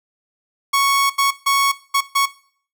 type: tone bursts at uneven times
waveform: sawtooth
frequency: 1108.7 Hz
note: C#6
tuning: in tune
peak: -10 dBFS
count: 5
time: 0.73-1.1 / 1.18-1.31 / 1.46-1.72 / 1.94-2.01 / 2.15-2.26 s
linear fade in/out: 10 ms
effects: noise-tail reverb RT60 0.5 s tail -18 dB re dry